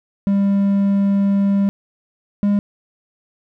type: tone pair in turn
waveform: triangle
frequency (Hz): 198.7 / 203.2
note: G3 / G#3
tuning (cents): +24 / -38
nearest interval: unison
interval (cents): 38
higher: second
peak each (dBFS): -11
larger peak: neither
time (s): 0.27-1.69 / 2.43-2.59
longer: first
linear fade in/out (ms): 0
effects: none